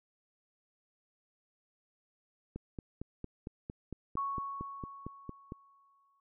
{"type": "click train", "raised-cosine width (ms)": 3, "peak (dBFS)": -27, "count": 14, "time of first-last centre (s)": [2.56, 5.521], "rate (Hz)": 4.39}
{"type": "tone with exponential decay", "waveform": "sine", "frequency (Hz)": 1108.7, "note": "C#6", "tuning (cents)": 0, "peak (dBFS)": -31, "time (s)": [4.17, 6.2], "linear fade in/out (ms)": 2, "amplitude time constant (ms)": 440}
{"effects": []}